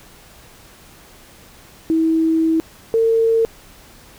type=tone pair in turn; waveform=sine; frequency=323.1 / 453.1 Hz; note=E4 / A#4; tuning=-35 / -49 cents; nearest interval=tritone; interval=586 cents; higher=second; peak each=-13 / -12 dBFS; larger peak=second; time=1.9-2.6 / 2.94-3.45 s; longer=first; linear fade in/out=0 ms; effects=pink hiss -45 dBFS RMS until 4.18 s